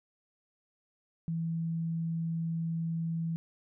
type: tone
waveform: sine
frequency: 164.81 Hz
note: E3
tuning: in tune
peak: -30 dBFS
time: 1.28-3.36 s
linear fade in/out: 0 ms
effects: none